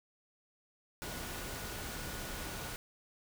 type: tone in noise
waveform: sine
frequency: 1458 Hz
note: F#6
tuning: 26 cents flat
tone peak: -52 dBFS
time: 1.02-2.76 s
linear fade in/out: 0 ms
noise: pink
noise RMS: -42 dBFS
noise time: 1.02-2.76 s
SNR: -13 dB
effects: none